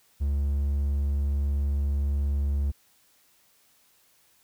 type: tone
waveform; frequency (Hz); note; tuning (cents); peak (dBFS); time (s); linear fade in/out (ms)
triangle; 70.7; C#2; +35; -21; 0.2-2.72; 20
effects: white hiss -63 dBFS RMS until 4.43 s